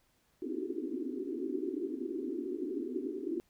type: band-pass noise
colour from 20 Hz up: white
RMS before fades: -37 dBFS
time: 0.42-3.4 s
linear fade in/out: 0 ms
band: 250 to 400 Hz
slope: 96 dB/octave
effects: pink hiss -72 dBFS RMS until 3.49 s